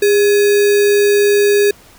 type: tone with sample-and-hold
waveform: sine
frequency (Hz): 408.6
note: G#4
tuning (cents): -28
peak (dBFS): -8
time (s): 0.02-1.71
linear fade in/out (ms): 5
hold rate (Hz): 2100
effects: pink hiss -44 dBFS RMS until 1.98 s